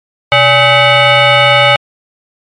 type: tone with frequency modulation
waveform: sine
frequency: 830.6 Hz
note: G#5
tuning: in tune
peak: -3 dBFS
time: 0.32-1.76 s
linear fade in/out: 0 ms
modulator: 703 Hz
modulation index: 3.3
effects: tanh soft clip ceiling 0 dBFS + MP3 48 kbps